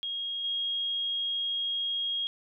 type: tone with level steps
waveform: sine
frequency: 3269 Hz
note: G#7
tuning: 28 cents flat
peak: -31 / -28 dBFS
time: 0.03-2.27 s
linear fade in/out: 0 ms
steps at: 0.44 s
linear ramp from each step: 5 ms
effects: none